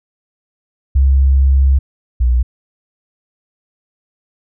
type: tone pair in turn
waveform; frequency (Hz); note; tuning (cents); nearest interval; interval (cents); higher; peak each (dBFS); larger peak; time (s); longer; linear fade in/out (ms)
sine; 67.5 / 60.95; C#2 / B1; -45 / -22; major second; 177; first; -7 / -9; first; 0.95-1.79 / 2.2-2.43; first; 10
effects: none